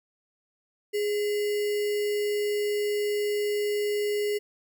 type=tone with sample-and-hold; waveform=sine; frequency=415.3 Hz; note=G#4; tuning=in tune; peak=-24 dBFS; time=0.93-4.39 s; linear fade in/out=20 ms; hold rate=2450 Hz; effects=none